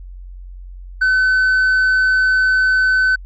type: tone with tanh clipping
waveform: triangle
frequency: 1517 Hz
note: F#6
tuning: 43 cents sharp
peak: -12 dBFS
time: 1.01-3.16 s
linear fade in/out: 10 ms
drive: 7 dB
effects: added 45 Hz sine -31 dBFS peak until 3.25 s

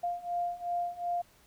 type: beating tone pair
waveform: sine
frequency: 698.5 / 701.2 Hz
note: F5 / F5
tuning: 0 / +7 cents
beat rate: 2.7 Hz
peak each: -35 / -33 dBFS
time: 0.03-1.22 s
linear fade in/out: 10 ms
effects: pink hiss -62 dBFS RMS until 1.46 s

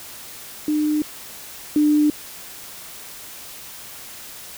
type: tone pair in turn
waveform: sine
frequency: 302.2 / 298.9 Hz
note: D4 / D4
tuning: +50 / +31 cents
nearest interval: unison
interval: 19 cents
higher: first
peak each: -17 / -13 dBFS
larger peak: second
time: 0.68-1.02 / 1.76-2.1 s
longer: neither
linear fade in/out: 2 ms
effects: white hiss -38 dBFS RMS until 4.57 s

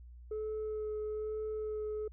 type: tone with vibrato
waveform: sine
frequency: 429.1 Hz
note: A4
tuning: 43 cents flat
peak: -33 dBFS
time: 0.31-2.08 s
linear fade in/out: 5 ms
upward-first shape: sine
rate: 1.1 Hz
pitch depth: 12 cents each way
effects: tanh soft clip ceiling -33 dBFS + added 60 Hz sine -49 dBFS peak until 2.12 s

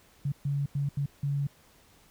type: tone bursts at uneven times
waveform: sine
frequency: 141.5 Hz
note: C#3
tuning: 36 cents sharp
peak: -26 dBFS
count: 5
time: 0.25-0.32 / 0.45-0.66 / 0.75-0.89 / 0.97-1.06 / 1.23-1.47 s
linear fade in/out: 5 ms
effects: pink hiss -60 dBFS RMS until 2.1 s

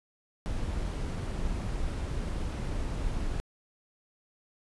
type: noise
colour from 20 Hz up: brown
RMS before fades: -32 dBFS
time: 0.46-3.4 s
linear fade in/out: 0 ms
effects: resampled to 24000 Hz

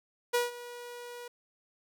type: tone with ADSR envelope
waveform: sawtooth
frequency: 483.4 Hz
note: B4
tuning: 37 cents flat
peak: -20 dBFS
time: 0.33-1.28 s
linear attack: 17 ms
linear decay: 160 ms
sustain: -18 dB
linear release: 5 ms
effects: none

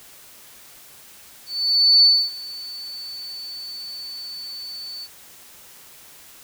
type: tone with ADSR envelope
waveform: sine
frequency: 4492 Hz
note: C#8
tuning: 22 cents sharp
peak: -9 dBFS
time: 1.46-5.08 s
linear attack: 570 ms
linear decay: 270 ms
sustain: -22 dB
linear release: 46 ms
effects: white hiss -46 dBFS RMS until 6.43 s

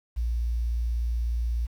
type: tone with quantisation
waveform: sine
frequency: 58.27 Hz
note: A#1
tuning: in tune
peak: -24 dBFS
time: 0.16-1.67 s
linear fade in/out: 20 ms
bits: 9
effects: none

